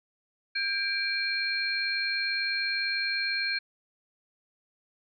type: tone cluster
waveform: sine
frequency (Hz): 1600 / 2345 / 4223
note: G6 / D7 / C8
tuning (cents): +35 / -3 / +15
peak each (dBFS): -31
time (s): 0.55-3.59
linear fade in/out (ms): 10
effects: none